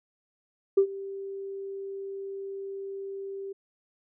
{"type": "tone with ADSR envelope", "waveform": "sine", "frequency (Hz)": 392, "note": "G4", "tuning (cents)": 0, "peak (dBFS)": -14, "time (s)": [0.77, 3.53], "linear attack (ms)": 9, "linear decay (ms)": 83, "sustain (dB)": -20, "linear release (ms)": 11, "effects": ["tanh soft clip ceiling -11 dBFS"]}